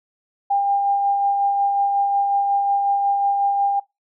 sine tone with tremolo, 800 Hz, G5, 35 cents sharp, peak -15 dBFS, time 0.5-3.8 s, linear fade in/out 10 ms, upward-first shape sine, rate 5.5 Hz, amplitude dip 30%, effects noise-tail reverb RT60 0.2 s tail -22 dB re dry

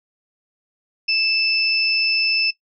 sine tone pair together, 2637 / 5263 Hz, E7 / E8, 0 / -4 cents, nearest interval octave, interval 1196 cents, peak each -19 dBFS, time 1.08-2.51 s, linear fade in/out 10 ms, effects noise-tail reverb RT60 0.1 s tail -18 dB re dry

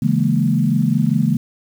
sine chord, A# half-diminished seventh, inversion first, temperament equal with one note detuned, 140.36 / 164.81 / 207.7 / 233.1 Hz, C#3 / E3 / G#3 / A#3, +22 / 0 / 0 / 0 cents, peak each -19 dBFS, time 0.02-1.37 s, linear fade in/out 5 ms, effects 7-bit

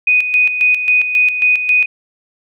sine tone with tremolo, 2489 Hz, D#7, in tune, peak -8 dBFS, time 0.07-1.86 s, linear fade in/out 5 ms, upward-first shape square, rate 3.7 Hz, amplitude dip 60%, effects none

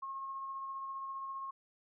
sine tone with tremolo, 1081 Hz, C#6, 44 cents flat, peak -38 dBFS, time 0.02-1.51 s, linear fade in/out 10 ms, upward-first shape sine, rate 15 Hz, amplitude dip 25%, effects none

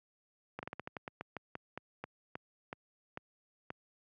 slowing click train, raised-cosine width 0.5 ms, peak -25 dBFS, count 17, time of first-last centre 0.59-3.704 s, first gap 39 ms, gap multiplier 1.19, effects high-pass 100 Hz 12 dB/octave

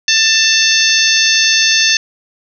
harmonic tone, 889 Hz, A5, 18 cents sharp, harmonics 2 / 3 / 4 / 5 / 6 / 7, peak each -16 / -16 / -16 / -16 / -16 / -16 dBFS, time 0.08-1.97 s, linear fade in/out 2 ms, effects none

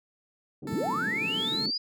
white band-pass noise, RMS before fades -36 dBFS, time 0.62-1.71 s, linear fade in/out 10 ms, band 160 to 310 Hz, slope 24 dB/octave
15% pulse tone with tremolo, 442.1 Hz, A4, 8 cents sharp, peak -30 dBFS, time 0.67-1.66 s, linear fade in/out 2 ms, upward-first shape triangle, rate 1.6 Hz, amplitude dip 45%
sine linear sweep, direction up, 80 to 4986 Hz, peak -27 dBFS, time 0.72-1.78 s, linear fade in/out 10 ms
effects none

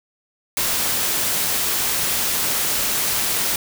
white noise, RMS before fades -21 dBFS, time 0.57-3.56 s, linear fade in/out 2 ms, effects none

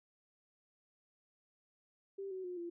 sine tone with pitch steps, 392 / 375.2 / 359.1 / 343.6 Hz, G4 / F#4 / F4 / F4, 0 / +24 / +48 / -28 cents, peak -40 dBFS, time 2.18-2.7 s, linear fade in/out 10 ms, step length 130 ms, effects none

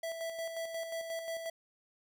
square tone with tremolo, 659.3 Hz, E5, in tune, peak -36 dBFS, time 0.03-1.5 s, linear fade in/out 5 ms, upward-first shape square, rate 5.6 Hz, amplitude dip 45%, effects none

